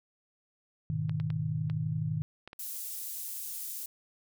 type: chord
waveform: sine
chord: G# minor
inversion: none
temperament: equal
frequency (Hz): 103.83 / 123.47 / 155.56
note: G#2 / B2 / D#3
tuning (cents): 0 / 0 / 0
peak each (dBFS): -36 / -36 / -31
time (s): 0.9-2.22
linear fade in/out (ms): 0
type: clicks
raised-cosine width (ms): 0.3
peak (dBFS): -29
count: 6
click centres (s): 1.095 / 1.2 / 1.303 / 1.699 / 2.476 / 2.531
type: high-pass noise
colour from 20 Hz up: pink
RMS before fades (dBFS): -39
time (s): 2.59-3.86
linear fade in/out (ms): 5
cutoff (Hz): 11000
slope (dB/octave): 12
effects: none